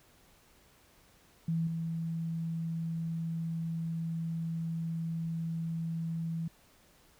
sine tone with level steps, 164.5 Hz, E3, 3 cents flat, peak -28 / -32 dBFS, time 1.48-6.48 s, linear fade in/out 5 ms, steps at 1.67 s, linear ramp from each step 2 ms, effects pink hiss -63 dBFS RMS until 7.19 s

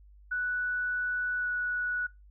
sine tone with pitch glide, 1480 to 1470.6 Hz, F#6 to F#6, 0 to -11 cents, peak -28 dBFS, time 0.31-2.07 s, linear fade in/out 10 ms, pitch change -11 cents, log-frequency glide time 1.38-1.47 s, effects noise-tail reverb RT60 0.2 s tail -20 dB re dry + added 50 Hz sine -52 dBFS peak until 2.3 s

